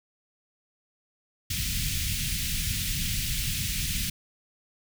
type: band-stop noise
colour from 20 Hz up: pink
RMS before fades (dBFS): -29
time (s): 1.5-4.1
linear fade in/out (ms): 5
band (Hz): 180 to 2300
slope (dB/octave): 24
effects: none